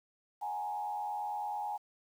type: tone with frequency modulation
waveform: sine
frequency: 830.6 Hz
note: G#5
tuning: in tune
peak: -34 dBFS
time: 0.41-1.78 s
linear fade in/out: 20 ms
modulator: 89.1 Hz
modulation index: 0.78
effects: 10-bit